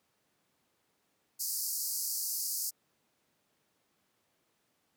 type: band-pass noise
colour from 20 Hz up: white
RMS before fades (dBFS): -35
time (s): 1.39-2.71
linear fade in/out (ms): 20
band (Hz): 4500 to 16000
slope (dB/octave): 96
effects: pink hiss -75 dBFS RMS until 4.96 s + high-pass 150 Hz 12 dB/octave